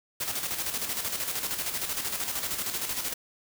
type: noise with tremolo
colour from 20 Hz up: white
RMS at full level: -30 dBFS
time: 0.2-3.14 s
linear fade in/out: 10 ms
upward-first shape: square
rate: 13 Hz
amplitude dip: 50%
effects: none